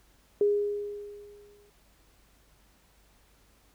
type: tone with exponential decay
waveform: sine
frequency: 410.7 Hz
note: G#4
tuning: 19 cents flat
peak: -19 dBFS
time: 0.41-1.7 s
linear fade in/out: 2 ms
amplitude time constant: 280 ms
effects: added 50 Hz sine -64 dBFS peak until 3.74 s + pink hiss -64 dBFS RMS until 3.74 s